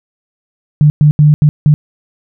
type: tone bursts at uneven times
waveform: sine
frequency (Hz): 149.7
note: D3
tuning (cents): +33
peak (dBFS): -3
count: 5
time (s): 0.81-0.9 / 1.01-1.11 / 1.19-1.34 / 1.42-1.49 / 1.66-1.74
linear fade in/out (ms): 0
effects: none